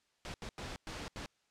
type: noise bursts at uneven times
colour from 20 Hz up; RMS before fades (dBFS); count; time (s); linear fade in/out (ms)
pink; -43; 5; 0.25-0.34 / 0.42-0.49 / 0.58-0.76 / 0.87-1.08 / 1.16-1.26; 0
effects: white hiss -75 dBFS RMS until 1.5 s + low-pass 6000 Hz 12 dB/octave